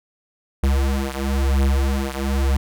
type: beating tone pair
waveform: square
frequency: 67.5 / 68.5 Hz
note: C#2 / C#2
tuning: -45 / -20 cents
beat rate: 1 Hz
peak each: -20 / -22 dBFS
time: 0.63-2.57 s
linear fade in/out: 5 ms
effects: none

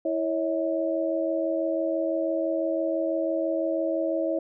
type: tone cluster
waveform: sine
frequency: 328.3 / 555 / 641 Hz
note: E4 / C#5 / E5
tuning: -7 / +2 / -49 cents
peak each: -28 dBFS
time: 0.05-4.39 s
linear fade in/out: 5 ms
effects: none

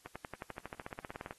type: accelerating click train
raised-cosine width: 0.5 ms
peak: -27 dBFS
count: 19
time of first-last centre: 0.06-1.309 s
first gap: 96 ms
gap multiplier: 0.96
effects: white hiss -65 dBFS RMS until 1.38 s + AAC 32 kbps

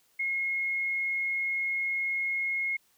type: tone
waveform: sine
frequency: 2159 Hz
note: C#7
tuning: 46 cents flat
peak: -27 dBFS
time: 0.19-2.77 s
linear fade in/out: 10 ms
effects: white hiss -67 dBFS RMS until 2.97 s

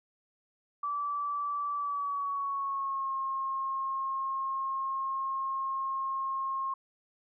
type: tone with pitch glide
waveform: sine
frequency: 1158 to 1074.2 Hz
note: D6 to C6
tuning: -25 to +45 cents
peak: -30 dBFS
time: 0.83-6.74 s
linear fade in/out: 5 ms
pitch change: -130 cents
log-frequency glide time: 1.76-3.14 s
effects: none

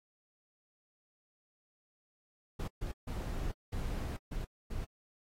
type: noise bursts at uneven times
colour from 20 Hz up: brown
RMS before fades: -37 dBFS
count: 6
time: 2.59-2.68 / 2.81-2.92 / 3.07-3.52 / 3.72-4.17 / 4.31-4.45 / 4.7-4.85 s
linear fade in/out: 10 ms
effects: AAC 48 kbps

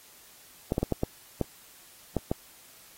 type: clicks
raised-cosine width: 2 ms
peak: -12 dBFS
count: 8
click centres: 0.721 / 0.781 / 0.83 / 0.923 / 1.034 / 1.413 / 2.167 / 2.315 s
effects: white hiss -54 dBFS RMS until 2.97 s + AAC 48 kbps

